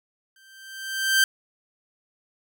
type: tone with exponential growth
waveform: sawtooth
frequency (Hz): 1565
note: G6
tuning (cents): -3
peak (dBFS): -11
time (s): 0.36-1.24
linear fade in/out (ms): 2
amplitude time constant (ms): 190
effects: none